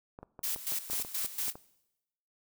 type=clicks; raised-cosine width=1 ms; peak=-31 dBFS; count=12; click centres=0.189 / 0.23 / 0.392 / 0.561 / 0.722 / 0.9 / 0.933 / 0.999 / 1.049 / 1.247 / 1.481 / 1.555 s
type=noise with tremolo; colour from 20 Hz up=blue; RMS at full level=-33 dBFS; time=0.43-1.53 s; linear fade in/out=10 ms; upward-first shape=square; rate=4.2 Hz; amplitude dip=75%
effects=noise-tail reverb RT60 0.9 s tail -21 dB re dry